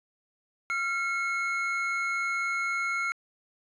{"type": "tone pair together", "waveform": "triangle", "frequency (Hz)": [1377.1, 2179], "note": ["F6", "C#7"], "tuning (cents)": [-25, -30], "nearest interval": "minor sixth", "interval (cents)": 795, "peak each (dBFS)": -28, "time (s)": [0.7, 3.12], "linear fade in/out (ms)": 0, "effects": ["resampled to 24000 Hz"]}